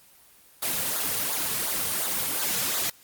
white noise with flanger, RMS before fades -27 dBFS, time 0.62-2.9 s, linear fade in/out 5 ms, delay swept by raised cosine 0.36 to 3.26 ms, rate 2.8 Hz, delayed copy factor -0.7, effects white hiss -55 dBFS RMS until 3.03 s + Opus 24 kbps

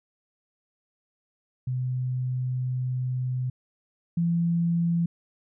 sine tone pair in turn, 127.1 / 169.66 Hz, C3 / F3, -50 / -50 cents, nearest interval perfect fourth, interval 500 cents, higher second, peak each -25 / -21 dBFS, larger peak second, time 1.67-3.5 / 4.17-5.06 s, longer first, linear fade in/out 5 ms, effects none

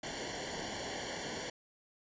pink noise with comb filter, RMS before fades -40 dBFS, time 0.03-1.5 s, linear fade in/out 5 ms, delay 0.79 ms, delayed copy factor -0.9, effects resampled to 16000 Hz

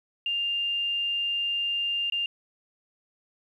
sine tone with dropouts, 2800 Hz, F7, 4 cents sharp, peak -25 dBFS, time 0.26-2.26 s, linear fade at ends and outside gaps 2 ms, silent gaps 2.1-2.122 s, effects 10-bit

